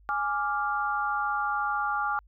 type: chord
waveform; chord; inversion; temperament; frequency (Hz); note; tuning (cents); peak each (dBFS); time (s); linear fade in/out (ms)
sine; D diminished; second; equal; 830.6 / 1174.7 / 1396.9; Ab5 / D6 / F6; 0 / 0 / 0; -30; 0.09-2.19; 0
effects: added 50 Hz sine -54 dBFS peak until 2.27 s